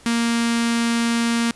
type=tone with notch filter; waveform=sawtooth; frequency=233.1 Hz; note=A#3; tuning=in tune; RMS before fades=-20 dBFS; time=0.06-1.51 s; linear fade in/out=2 ms; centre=570 Hz; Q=0.6; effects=pink hiss -48 dBFS RMS until 1.55 s + resampled to 24000 Hz